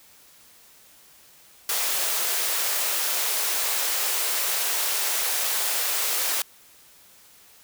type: high-pass noise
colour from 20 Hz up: white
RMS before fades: -25 dBFS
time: 1.69-6.42 s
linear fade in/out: 2 ms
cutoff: 420 Hz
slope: 24 dB/octave
effects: white hiss -53 dBFS RMS until 7.63 s